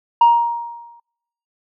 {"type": "tone with exponential decay", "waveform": "sine", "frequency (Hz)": 940, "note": "A#5", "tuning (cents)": 14, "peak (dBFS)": -4, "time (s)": [0.21, 1], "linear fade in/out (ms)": 5, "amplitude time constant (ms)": 170, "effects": ["noise-tail reverb RT60 0.8 s tail -26 dB re dry", "tanh soft clip ceiling -5 dBFS"]}